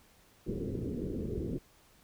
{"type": "low-pass noise", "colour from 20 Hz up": "white", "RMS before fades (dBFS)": -36, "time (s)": [0.46, 1.59], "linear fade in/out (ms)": 20, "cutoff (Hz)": 440, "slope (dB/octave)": 48, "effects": ["pink hiss -63 dBFS RMS until 2.03 s"]}